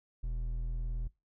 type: tone with hard clipping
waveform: sine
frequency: 40.6 Hz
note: E1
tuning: 26 cents flat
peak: -34 dBFS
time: 0.23-1.08 s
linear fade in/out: 10 ms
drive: 6 dB
effects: noise-tail reverb RT60 0.2 s tail -20 dB re dry